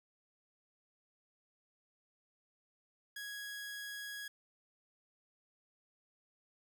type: tone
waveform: sawtooth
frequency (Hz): 1661.2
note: G#6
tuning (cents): 0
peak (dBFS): -39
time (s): 3.16-4.28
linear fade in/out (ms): 5
effects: none